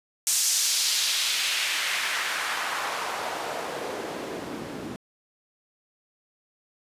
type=noise with band-pass filter sweep; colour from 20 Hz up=white; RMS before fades=-28 dBFS; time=0.27-4.96 s; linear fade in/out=0 ms; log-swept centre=7200 to 220 Hz; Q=1.3; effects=resampled to 32000 Hz